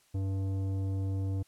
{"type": "tone with tanh clipping", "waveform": "sine", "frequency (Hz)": 96.6, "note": "G2", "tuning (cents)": -25, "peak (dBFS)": -31, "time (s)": [0.14, 1.43], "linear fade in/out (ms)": 10, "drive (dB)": 12, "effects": ["white hiss -66 dBFS RMS until 1.47 s", "low-pass 11000 Hz 12 dB/octave"]}